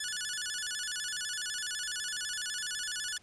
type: tone with vibrato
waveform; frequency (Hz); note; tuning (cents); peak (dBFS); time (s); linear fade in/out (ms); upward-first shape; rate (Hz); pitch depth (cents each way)
10% pulse; 1592; G6; +26; -25; 0-3.18; 5; square; 12; 140
effects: pink hiss -62 dBFS RMS until 3.22 s + resampled to 22050 Hz